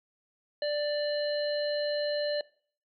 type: harmonic tone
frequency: 589 Hz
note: D5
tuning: 5 cents sharp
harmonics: 1 / 3 / 5 / 7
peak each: -28 / -40 / -44 / -37 dBFS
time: 0.62-2.41 s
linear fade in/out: 2 ms
effects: noise-tail reverb RT60 0.5 s tail -22 dB re dry